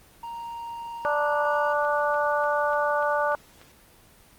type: tone with pitch glide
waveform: triangle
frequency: 932.3 to 942.6 Hz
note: A#5 to A#5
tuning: 0 to +19 cents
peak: -31 dBFS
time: 0.23-1.73 s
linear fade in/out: 5 ms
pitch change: +19 cents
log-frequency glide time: 1.07-1.3 s
type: harmonic tone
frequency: 293.7 Hz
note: D4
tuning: in tune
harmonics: 2 / 3 / 4 / 5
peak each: -25 / -27 / -28 / -29 dBFS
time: 1.05-3.35 s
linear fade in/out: 0 ms
type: click train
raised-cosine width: 0.3 ms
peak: -30 dBFS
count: 7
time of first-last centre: 1.85-3.615 s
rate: 3.4 Hz
effects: pink hiss -54 dBFS RMS until 4.38 s + Opus 24 kbps